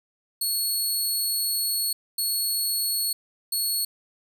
15% pulse tone bursts at uneven times, 4358 Hz, C#8, 30 cents flat, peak -17 dBFS, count 3, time 0.41-1.93 / 2.18-3.13 / 3.52-3.85 s, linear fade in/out 5 ms, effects none

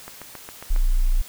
click train, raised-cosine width 0.5 ms, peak -21 dBFS, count 6, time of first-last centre 0.08-0.762 s, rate 7.33 Hz
sine tone, 29.92 Hz, A#0, 46 cents sharp, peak -15 dBFS, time 0.7-1.22 s, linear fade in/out 10 ms
effects white hiss -43 dBFS RMS until 1.28 s

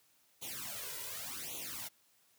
white noise with flanger, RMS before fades -43 dBFS, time 0.41-1.89 s, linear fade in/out 20 ms, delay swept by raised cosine 0.29 to 2.09 ms, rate 0.88 Hz, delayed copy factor +1, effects white hiss -70 dBFS RMS until 2.38 s + high-pass 80 Hz 12 dB/octave

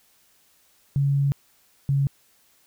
sine tone pair in turn, 140 / 138.95 Hz, C#3 / C#3, +18 / +4 cents, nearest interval unison, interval 14 cents, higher first, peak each -18 dBFS, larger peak neither, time 0.96-1.32 / 1.89-2.07 s, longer first, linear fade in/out 0 ms, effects white hiss -61 dBFS RMS until 2.66 s

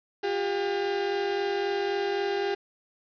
35% pulse tone pair together, 357.4 / 401.2 Hz, F4 / G4, +40 / +40 cents, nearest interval major second, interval 200 cents, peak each -31 / -25 dBFS, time 0.23-2.55 s, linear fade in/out 10 ms, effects resampled to 11025 Hz + 8-bit

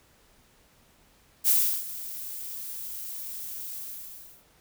violet noise with ADSR envelope, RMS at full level -20 dBFS, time 1.44-4.45 s, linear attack 40 ms, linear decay 350 ms, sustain -17 dB, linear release 690 ms, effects pink hiss -61 dBFS RMS until 4.6 s

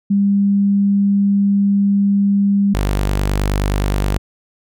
sine / sawtooth tone pair in turn, 200 / 49.51 Hz, G3 / G1, +35 / +18 cents, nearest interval 2 octaves, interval 2417 cents, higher first, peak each -11 dBFS, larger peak neither, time 0.1-2.74 / 2.74-4.18 s, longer first, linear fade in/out 10 ms, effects none

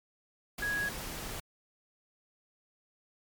sine tone in noise, 1661.2 Hz, G#6, in tune, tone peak -30 dBFS, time 0.62-0.89 s, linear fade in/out 5 ms, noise pink, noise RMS -40 dBFS, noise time 0.58-1.4 s, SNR +7 dB, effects MP3 96 kbps

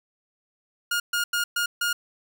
sawtooth tone bursts at uneven times, 1423 Hz, F6, 32 cents sharp, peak -19 dBFS, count 5, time 0.91-1 / 1.13-1.24 / 1.33-1.44 / 1.56-1.66 / 1.81-1.93 s, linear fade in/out 5 ms, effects none

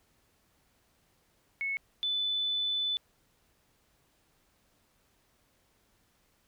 sine tone pair in turn, 2200 / 3499 Hz, C#7 / A7, -14 / -10 cents, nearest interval minor sixth, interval 804 cents, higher second, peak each -30 / -28 dBFS, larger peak second, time 1.61-1.77 / 2.03-2.97 s, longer second, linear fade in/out 0 ms, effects pink hiss -70 dBFS RMS until 6.47 s

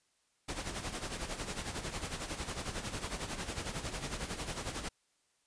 pink noise with tremolo, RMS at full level -37 dBFS, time 0.48-4.89 s, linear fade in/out 10 ms, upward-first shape sine, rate 11 Hz, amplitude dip 65%, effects white hiss -75 dBFS RMS until 5.46 s + resampled to 22050 Hz

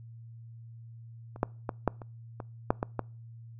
clicks, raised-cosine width 1 ms, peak -30 / -11 / -17 / -10 / -29 / -24 / -9 / -15 / -16 dBFS, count 9, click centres 1.361 / 1.431 / 1.692 / 1.877 / 2.018 / 2.402 / 2.705 / 2.829 / 2.993 s, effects noise-tail reverb RT60 0.4 s tail -25 dB re dry + added 115 Hz sine -45 dBFS peak until 3.59 s

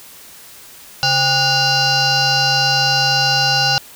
sine tone with frequency modulation, 2794 Hz, F7, in tune, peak -12 dBFS, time 1.03-3.78 s, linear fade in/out 0 ms, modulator 664 Hz, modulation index 3.9, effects white hiss -40 dBFS RMS until 3.95 s

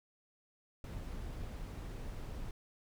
brown noise, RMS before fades -43 dBFS, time 0.84-2.51 s, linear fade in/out 2 ms, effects none

